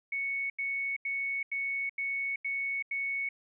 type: tone bursts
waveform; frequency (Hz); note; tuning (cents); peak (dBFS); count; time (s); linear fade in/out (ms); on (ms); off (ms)
sine; 2217; C#7; 0; -30; 7; 0.12-3.29; 5; 380; 85
effects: none